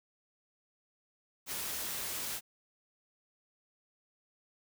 white noise, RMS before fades -38 dBFS, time 1.46-2.41 s, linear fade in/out 50 ms, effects none

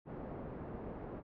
white low-pass noise, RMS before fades -45 dBFS, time 0.05-1.23 s, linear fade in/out 50 ms, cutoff 490 Hz, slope 12 dB/octave, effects low-pass 2000 Hz 12 dB/octave

